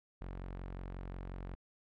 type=tone; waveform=sawtooth; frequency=45.57 Hz; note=F#1; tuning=26 cents flat; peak=-38 dBFS; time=0.21-1.55 s; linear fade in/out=0 ms; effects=low-pass 2000 Hz 12 dB/octave